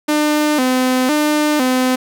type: tone with vibrato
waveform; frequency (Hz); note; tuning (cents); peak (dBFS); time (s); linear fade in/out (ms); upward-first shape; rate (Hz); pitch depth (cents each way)
sawtooth; 277.2; C#4; 0; -9; 0.08-1.96; 10; square; 0.99; 140
effects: none